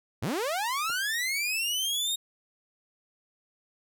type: linear sweep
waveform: sawtooth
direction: up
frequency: 82.41 to 3750 Hz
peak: -24 dBFS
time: 0.22-2.16 s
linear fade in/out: 10 ms
type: clicks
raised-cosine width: 1 ms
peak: -33 dBFS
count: 2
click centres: 0.896 / 0.903 s
effects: none